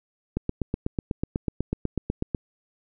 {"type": "click train", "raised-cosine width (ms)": 3, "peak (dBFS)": -12, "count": 17, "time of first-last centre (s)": [0.37, 2.348], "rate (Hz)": 8.09, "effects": []}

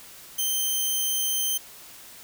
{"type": "tone", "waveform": "5% pulse", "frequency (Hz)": 3115, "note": "G7", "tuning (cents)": -12, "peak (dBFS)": -15, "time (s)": [0.38, 1.58], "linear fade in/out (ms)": 10, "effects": ["white hiss -46 dBFS RMS until 2.23 s"]}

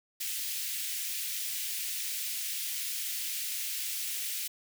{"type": "high-pass noise", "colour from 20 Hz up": "white", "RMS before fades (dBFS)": -35, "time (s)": [0.2, 4.48], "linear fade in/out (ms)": 10, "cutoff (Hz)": 2100, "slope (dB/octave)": 24, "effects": []}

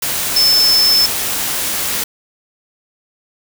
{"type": "tone in noise", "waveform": "sine", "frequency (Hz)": 5270, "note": "E8", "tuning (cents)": -1, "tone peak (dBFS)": -9, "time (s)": [0.36, 1.06], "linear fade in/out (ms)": 5, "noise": "white", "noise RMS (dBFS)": -19, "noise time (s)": [0.02, 2.04], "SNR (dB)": 7, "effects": []}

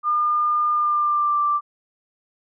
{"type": "tone with pitch glide", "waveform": "sine", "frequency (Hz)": [1208, 1175.6], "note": ["D6", "D6"], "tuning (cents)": [48, 1], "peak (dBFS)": -17, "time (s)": [0.03, 1.61], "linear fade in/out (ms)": 50, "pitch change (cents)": -47, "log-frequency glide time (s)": [0.73, 1.41], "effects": []}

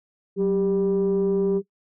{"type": "tone pair together", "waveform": "sine", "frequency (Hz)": [187.14, 394.7], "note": ["F#3", "G4"], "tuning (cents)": [20, 12], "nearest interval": "octave + minor second", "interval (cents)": 1292, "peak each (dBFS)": [-22, -19], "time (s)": [0.36, 1.62], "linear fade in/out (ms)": 50, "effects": ["noise-tail reverb RT60 0.1 s tail -18 dB re dry", "tanh soft clip ceiling -15 dBFS"]}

